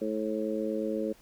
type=harmonic tone; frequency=108.5 Hz; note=A2; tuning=24 cents flat; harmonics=2 / 3 / 4 / 5; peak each=-34 / -34 / -34 / -34 dBFS; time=0.01-1.13 s; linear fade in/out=10 ms; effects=pink hiss -59 dBFS RMS until 1.21 s